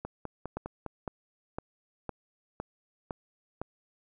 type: two click trains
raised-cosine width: 1 ms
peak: -22 / -20 dBFS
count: 5 / 7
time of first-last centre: 0.05-0.863 / 0.57-3.616 s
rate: 4.92 / 1.97 Hz
effects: none